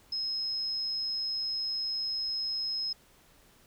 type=tone; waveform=sine; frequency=5140 Hz; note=E8; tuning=45 cents flat; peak=-30 dBFS; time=0.12-2.93 s; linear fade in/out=5 ms; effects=pink hiss -61 dBFS RMS until 3.66 s